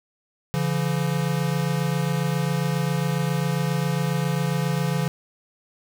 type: tone pair together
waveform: square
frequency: 141.62 / 169 Hz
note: C#3 / E3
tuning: +37 / +43 cents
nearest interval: minor third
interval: 306 cents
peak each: -25 dBFS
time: 0.54-5.08 s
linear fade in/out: 0 ms
effects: none